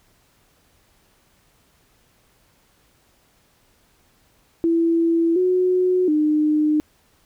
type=tone with pitch steps; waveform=sine; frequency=332.9 / 365.9 / 303.8 Hz; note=E4 / F#4 / D#4; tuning=+17 / -19 / -41 cents; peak=-15 dBFS; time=4.64-6.8 s; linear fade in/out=0 ms; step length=720 ms; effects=pink hiss -60 dBFS RMS until 7.25 s